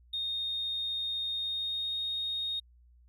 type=tone with pitch glide; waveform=triangle; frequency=3692 to 3716 Hz; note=A#7 to A#7; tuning=-17 to -6 cents; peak=-28 dBFS; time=0.13-2.6 s; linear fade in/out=10 ms; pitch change=+11 cents; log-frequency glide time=1.33-1.96 s; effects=tanh soft clip ceiling -29 dBFS + added 60 Hz sine -57 dBFS peak until 3.08 s